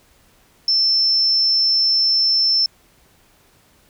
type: tone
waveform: triangle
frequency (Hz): 5330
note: E8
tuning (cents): +18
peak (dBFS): -10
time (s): 0.68-2.66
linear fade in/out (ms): 2
effects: tanh soft clip ceiling -12 dBFS + pink hiss -55 dBFS RMS until 3.89 s